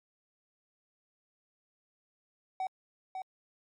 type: tone with echo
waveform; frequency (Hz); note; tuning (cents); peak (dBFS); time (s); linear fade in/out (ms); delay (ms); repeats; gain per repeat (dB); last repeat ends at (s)
triangle; 755; F#5; +35; -29; 2.6-2.67; 2; 550; 1; -5; 3.22
effects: MP3 48 kbps